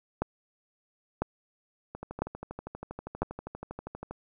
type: two click trains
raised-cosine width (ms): 1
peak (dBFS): -24 / -13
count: 28 / 4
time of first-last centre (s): 1.95-4.11 / 0.22-3.22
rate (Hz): 12.5 / 1
effects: none